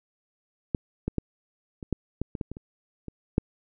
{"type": "clicks", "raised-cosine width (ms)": 3, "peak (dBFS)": [-11, -14, -13, -25, -12, -15, -20, -17, -23, -26, -24, -7], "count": 12, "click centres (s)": [0.748, 1.08, 1.183, 1.828, 1.927, 2.216, 2.352, 2.412, 2.516, 2.569, 3.083, 3.381], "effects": []}